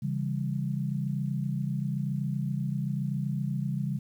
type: chord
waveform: sine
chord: C# diminished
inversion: none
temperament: just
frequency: 138.59 / 166.31 / 199.57 Hz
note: C#3 / E3 / G3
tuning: 0 / +16 / +31 cents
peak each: -30 / -34 / -33 dBFS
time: 0.02-3.99 s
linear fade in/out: 10 ms
effects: 10-bit